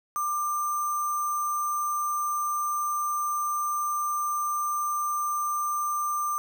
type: tone with sample-and-hold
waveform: sine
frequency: 1189 Hz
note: D6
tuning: 21 cents sharp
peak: -25 dBFS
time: 0.16-6.38 s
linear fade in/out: 0 ms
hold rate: 7350 Hz
effects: none